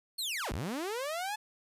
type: linear two-way sweep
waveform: sawtooth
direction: down then up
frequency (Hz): 4435 to 38.89 to 869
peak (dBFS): -30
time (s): 0.18-1.36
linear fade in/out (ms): 10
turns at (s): 0.52
effects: resampled to 32000 Hz + 11-bit